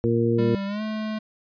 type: harmonic tone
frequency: 116.54 Hz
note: A#2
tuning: in tune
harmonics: 1 / 2 / 3 / 4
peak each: -24 / -24 / -24 / -24 dBFS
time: 0.04-0.55 s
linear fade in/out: 0 ms
type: tone with pitch glide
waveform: square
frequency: 197.2 to 216.3 Hz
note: G3 to A3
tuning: +11 to -29 cents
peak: -27 dBFS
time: 0.38-1.19 s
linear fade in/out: 10 ms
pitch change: +160 cents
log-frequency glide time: 0.66-0.82 s
effects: resampled to 11025 Hz